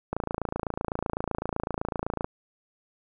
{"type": "click train", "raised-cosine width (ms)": 1, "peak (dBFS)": -14, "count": 60, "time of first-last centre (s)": [0.13, 2.245], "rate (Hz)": 27.9, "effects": []}